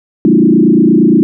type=tone with frequency modulation; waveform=sine; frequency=265.6 Hz; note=C4; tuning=26 cents sharp; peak=-4 dBFS; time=0.25-1.23 s; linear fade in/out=0 ms; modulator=28.6 Hz; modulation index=2.9; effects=none